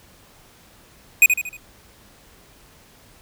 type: tone with echo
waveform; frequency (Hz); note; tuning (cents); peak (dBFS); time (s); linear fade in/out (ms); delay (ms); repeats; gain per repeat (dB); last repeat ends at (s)
square; 2489; D#7; 0; -8; 1.22-1.26; 2; 77; 4; -7; 1.568
effects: pink hiss -51 dBFS RMS until 3.21 s

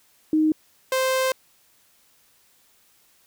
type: tone pair in turn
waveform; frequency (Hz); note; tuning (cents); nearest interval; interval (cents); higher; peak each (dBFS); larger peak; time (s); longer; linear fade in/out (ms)
sine / sawtooth; 311.1 / 522; D#4 / C5; 0 / -4; major sixth; 896; second; -16; neither; 0.33-0.52 / 0.92-1.32; second; 2
effects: white hiss -60 dBFS RMS until 3.26 s

